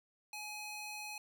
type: tone with high-pass filter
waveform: square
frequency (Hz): 841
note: G#5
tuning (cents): +22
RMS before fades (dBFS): -45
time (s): 0.33-1.18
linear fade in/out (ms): 2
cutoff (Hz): 1700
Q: 1.1
effects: none